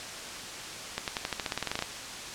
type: accelerating click train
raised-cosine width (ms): 0.2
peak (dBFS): -12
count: 15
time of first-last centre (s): 0.98-1.824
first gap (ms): 98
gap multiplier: 0.92
effects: white hiss -39 dBFS RMS until 2.34 s + low-pass 7000 Hz 12 dB/octave